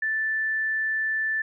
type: tone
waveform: sine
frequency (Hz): 1760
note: A6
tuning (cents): 0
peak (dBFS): -23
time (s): 0.02-1.42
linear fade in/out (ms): 5
effects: none